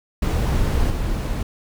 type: noise with level steps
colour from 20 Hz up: brown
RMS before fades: -19 / -23 dBFS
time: 0.22-1.43 s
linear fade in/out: 5 ms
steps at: 0.9 s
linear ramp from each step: 2 ms
effects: none